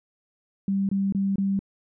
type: tone bursts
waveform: sine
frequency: 196 Hz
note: G3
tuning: in tune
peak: -21 dBFS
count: 4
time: 0.68-1.592 s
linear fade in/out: 2 ms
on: 210 ms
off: 24 ms
effects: none